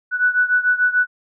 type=beating tone pair; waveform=sine; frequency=1480 / 1486.8 Hz; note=F#6 / F#6; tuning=0 / +8 cents; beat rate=6.8 Hz; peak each=-16 / -19 dBFS; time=0.11-1.07 s; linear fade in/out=50 ms; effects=none